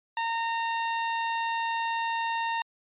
sawtooth tone, 918 Hz, A#5, 27 cents flat, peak -23 dBFS, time 0.17-2.62 s, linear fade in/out 2 ms, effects resampled to 8000 Hz

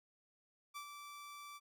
sawtooth tone with ADSR envelope, 1164 Hz, D6, 16 cents flat, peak -40 dBFS, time 0.74-1.6 s, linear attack 25 ms, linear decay 81 ms, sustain -6 dB, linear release 37 ms, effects none

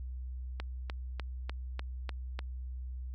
click train, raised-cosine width 0.3 ms, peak -22 dBFS, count 7, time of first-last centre 0.6-2.391 s, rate 3.35 Hz, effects added 63 Hz sine -37 dBFS peak until 3.14 s + MP3 96 kbps

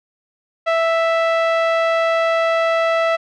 sawtooth tone with low-pass filter, 659.3 Hz, E5, in tune, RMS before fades -17 dBFS, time 0.66-3.17 s, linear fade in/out 20 ms, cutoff 2400 Hz, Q 0.98, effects none

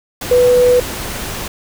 sine tone in noise, 493.9 Hz, B4, in tune, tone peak -7 dBFS, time 0.31-0.8 s, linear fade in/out 5 ms, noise pink, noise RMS -24 dBFS, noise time 0.21-1.48 s, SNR +14 dB, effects none

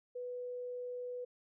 sine tone, 493.9 Hz, B4, in tune, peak -39 dBFS, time 0.15-1.25 s, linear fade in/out 10 ms, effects none

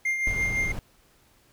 triangle tone with tremolo, 2110 Hz, C7, 14 cents sharp, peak -20 dBFS, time 0.05-0.72 s, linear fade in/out 5 ms, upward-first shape triangle, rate 5.9 Hz, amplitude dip 55%
brown noise, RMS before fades -32 dBFS, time 0.27-0.79 s, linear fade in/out 0 ms
effects pink hiss -61 dBFS RMS until 1.52 s

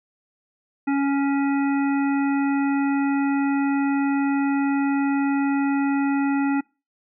harmonic tone, 278.4 Hz, C#4, 8 cents sharp, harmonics 1 / 3 / 5 / 7 / 9, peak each -19 / -29 / -33 / -36 / -38 dBFS, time 0.87-6.61 s, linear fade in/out 10 ms, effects noise-tail reverb RT60 0.3 s tail -25 dB re dry

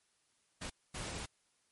pink noise bursts at uneven times, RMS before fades -42 dBFS, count 2, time 0.61-0.7 / 0.94-1.26 s, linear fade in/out 10 ms, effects white hiss -75 dBFS RMS until 1.71 s + MP3 48 kbps

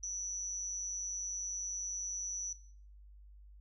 sine tone with amplitude modulation, 5920 Hz, F#8, in tune, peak -33 dBFS, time 0.03-2.53 s, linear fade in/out 5 ms, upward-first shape sine, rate 190 Hz, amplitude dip 80%, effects noise-tail reverb RT60 0.5 s tail -17 dB re dry + added 50 Hz sine -53 dBFS peak until 3.6 s

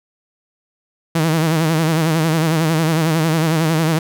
sawtooth tone with vibrato, 160.4 Hz, E3, 47 cents flat, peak -10 dBFS, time 1.15-3.99 s, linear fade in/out 5 ms, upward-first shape sine, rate 11 Hz, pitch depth 76 cents each way, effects none

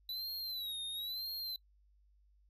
square tone with vibrato, 3951 Hz, B7, in tune, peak -39 dBFS, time 0.09-1.56 s, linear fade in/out 2 ms, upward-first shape sine, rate 1 Hz, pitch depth 120 cents each way, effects noise-tail reverb RT60 0.1 s tail -23 dB re dry + added 50 Hz sine -65 dBFS peak until 2.49 s

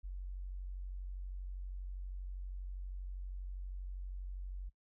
sine tone, 46.25 Hz, F#1, in tune, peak -40 dBFS, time 0.03-4.7 s, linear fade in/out 20 ms, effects noise-tail reverb RT60 0.1 s tail -22 dB re dry

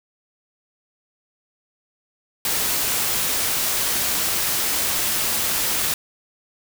white noise, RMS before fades -22 dBFS, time 2.45-5.94 s, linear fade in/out 2 ms, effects none

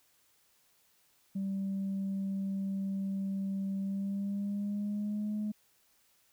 sine tone with pitch glide, 194.7 to 211.1 Hz, G3 to G#3, -12 to +29 cents, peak -30 dBFS, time 1.35-5.52 s, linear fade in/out 10 ms, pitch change +141 cents, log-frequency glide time 3.8-5.35 s, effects tanh soft clip ceiling -29 dBFS + white hiss -69 dBFS RMS until 6.32 s

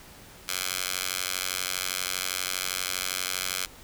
10% pulse tone with high-pass filter, 92.5 Hz, F#2, in tune, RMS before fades -31 dBFS, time 0.48-3.66 s, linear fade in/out 5 ms, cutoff 2300 Hz, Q 0.52, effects pink hiss -49 dBFS RMS until 3.83 s

